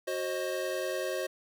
square chord, C diminished, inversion second, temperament equal with one note detuned, 370 / 531.8 / 622.3 Hz, Gb4 / C5 / Eb5, 0 / +28 / 0 cents, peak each -37 / -35 / -37 dBFS, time 0.07-1.27 s, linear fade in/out 10 ms, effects none

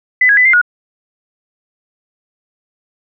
sine tone with pitch steps, 2004 / 1656 / 1999 / 2093 / 1449 Hz, B6 / G#6 / B6 / C7 / F#6, +25 / -5 / +20 / 0 / -37 cents, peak -6 dBFS, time 0.21-0.615 s, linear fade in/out 5 ms, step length 81 ms, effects none

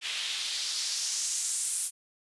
white noise with band-pass filter sweep, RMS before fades -32 dBFS, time 0.01-1.91 s, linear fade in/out 50 ms, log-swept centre 2800 to 10000 Hz, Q 2.1, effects resampled to 24000 Hz

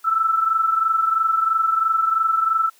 sine tone pair together, 1318.5 / 1341.5 Hz, E6 / E6, 0 / +30 cents, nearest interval unison, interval 30 cents, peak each -17 / -23 dBFS, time 0.04-2.7 s, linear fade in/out 20 ms, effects white hiss -55 dBFS RMS until 2.79 s + high-pass 400 Hz 12 dB/octave

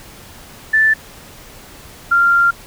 sine tone pair in turn, 1760 / 1388.5 Hz, A6 / F6, 0 / -10 cents, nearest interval major third, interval 410 cents, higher first, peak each -9 dBFS, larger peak neither, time 0.73-0.94 / 2.11-2.51 s, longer second, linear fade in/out 10 ms, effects pink hiss -39 dBFS RMS until 2.66 s

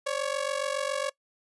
sawtooth ring-modulated tone, 558 Hz, C#5, 11 cents sharp, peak -21 dBFS, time 0.06-1.1 s, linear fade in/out 10 ms, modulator 23.6 Hz, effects noise-tail reverb RT60 0.1 s tail -22 dB re dry + resampled to 24000 Hz

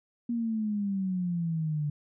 sine exponential sweep, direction down, 239 to 145.8 Hz, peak -27 dBFS, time 0.29-1.9 s, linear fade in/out 5 ms, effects none

